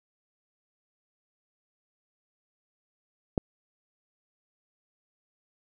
click, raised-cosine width 2 ms, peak -11 dBFS, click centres 3.378 s, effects none

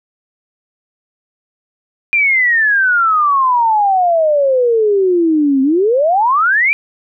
sine exponential two-way sweep, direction down then up, 2412 to 261.6 to 2412 Hz, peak -9 dBFS, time 2.13-6.73 s, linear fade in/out 0 ms, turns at 5.62 s, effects none

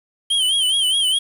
square tone with vibrato, 3136 Hz, G7, in tune, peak -16 dBFS, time 0.3-1.19 s, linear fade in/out 10 ms, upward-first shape sine, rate 4.8 Hz, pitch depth 94 cents each way, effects resampled to 32000 Hz + 7-bit

